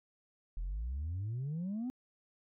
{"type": "exponential sweep", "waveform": "sine", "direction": "up", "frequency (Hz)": [39.63, 261.6], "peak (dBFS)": -33, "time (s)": [0.57, 1.9], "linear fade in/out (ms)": 0, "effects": ["tanh soft clip ceiling -33 dBFS"]}